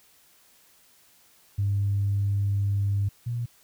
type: tone pair in turn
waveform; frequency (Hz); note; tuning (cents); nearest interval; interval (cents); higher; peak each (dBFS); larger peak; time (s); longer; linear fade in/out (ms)
sine; 100.2 / 118.86; G2 / A#2; +38 / +34; minor third; 296; second; -21 / -26; first; 1.58-3.09 / 3.26-3.46; first; 10
effects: tanh soft clip ceiling -17 dBFS + white hiss -59 dBFS RMS until 3.63 s